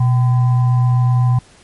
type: tone with frequency modulation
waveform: sine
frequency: 123.47 Hz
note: B2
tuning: in tune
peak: -10 dBFS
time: 0-1.39 s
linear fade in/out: 5 ms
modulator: 892 Hz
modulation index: 0.23
effects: pink hiss -47 dBFS RMS until 1.63 s + MP3 48 kbps